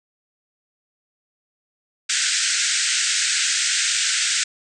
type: band-pass noise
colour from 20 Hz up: white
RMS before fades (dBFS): -21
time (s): 2.09-4.44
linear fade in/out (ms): 10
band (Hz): 1400 to 8500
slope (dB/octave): 96
effects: none